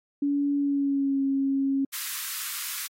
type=tone with pitch glide; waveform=sine; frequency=284.5 to 272.8 Hz; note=C#4 to C#4; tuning=+45 to -28 cents; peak=-22 dBFS; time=0.22-1.85 s; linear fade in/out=5 ms; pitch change=-73 cents; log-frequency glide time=0.57-1.22 s
type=high-pass noise; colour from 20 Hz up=white; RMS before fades=-33 dBFS; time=1.92-2.88 s; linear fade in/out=20 ms; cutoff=1100 Hz; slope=48 dB/octave
effects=AAC 48 kbps